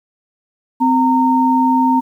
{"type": "tone pair together", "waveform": "sine", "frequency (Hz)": [258.1, 919.8], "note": ["C4", "A#5"], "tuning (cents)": [-23, -23], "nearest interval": "octave + minor seventh", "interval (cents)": 2200, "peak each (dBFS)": -13, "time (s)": [0.8, 2.01], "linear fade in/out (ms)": 20, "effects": ["8-bit"]}